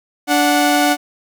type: tone pair together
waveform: sawtooth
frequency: 291.7 / 735 Hz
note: D4 / F#5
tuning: -12 / -12 cents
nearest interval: octave + major third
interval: 1600 cents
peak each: -11 dBFS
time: 0.27-0.97 s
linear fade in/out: 50 ms
effects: none